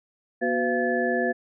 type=tone cluster; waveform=sine; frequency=241.1 / 369.3 / 505 / 685 / 1728 Hz; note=B3 / F#4 / B4 / F5 / A6; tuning=-41 / -3 / +39 / -34 / -32 cents; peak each=-28 dBFS; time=0.41-1.33 s; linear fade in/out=20 ms; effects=none